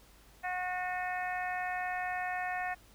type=harmonic tone; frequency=364 Hz; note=F#4; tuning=28 cents flat; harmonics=2 / 3 / 4 / 5 / 6 / 7; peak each=-35 / -46 / -44 / -38 / -46 / -46 dBFS; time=0.43-2.75 s; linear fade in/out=20 ms; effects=added 50 Hz sine -61 dBFS peak until 2.94 s + pink hiss -61 dBFS RMS until 2.94 s